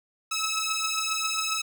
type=beating tone pair; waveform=10% pulse; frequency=1292 / 1299.4 Hz; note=E6 / E6; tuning=-35 / -25 cents; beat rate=7.4 Hz; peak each=-21 dBFS; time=0.31-1.62 s; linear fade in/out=10 ms; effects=none